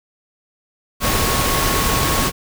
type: tone in noise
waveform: sine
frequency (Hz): 1100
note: C#6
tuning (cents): -14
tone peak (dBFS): -24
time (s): 1-2.32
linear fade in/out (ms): 50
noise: pink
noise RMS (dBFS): -18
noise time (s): 1-2.32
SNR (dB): -9
effects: none